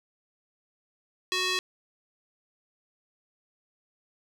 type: tone with band-pass filter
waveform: square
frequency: 370 Hz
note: F#4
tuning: in tune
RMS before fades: -28 dBFS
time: 1.32-1.59 s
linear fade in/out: 0 ms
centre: 3700 Hz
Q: 1.3
effects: none